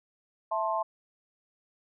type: chord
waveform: sine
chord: A minor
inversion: second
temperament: just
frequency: 660 / 880 / 1056 Hz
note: E5 / A5 / C6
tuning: +2 / 0 / +16 cents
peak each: -31 dBFS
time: 0.51-0.83 s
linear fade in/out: 10 ms
effects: none